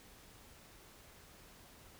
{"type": "silence", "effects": ["pink hiss -59 dBFS RMS until 1.99 s"]}